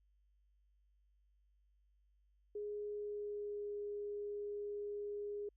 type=tone with pitch glide; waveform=sine; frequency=415.3 to 411.5 Hz; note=G#4 to G#4; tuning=0 to -16 cents; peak=-40 dBFS; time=2.55-5.49 s; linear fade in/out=5 ms; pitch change=-16 cents; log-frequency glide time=2.93-3.74 s; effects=added 50 Hz sine -70 dBFS peak until 5.56 s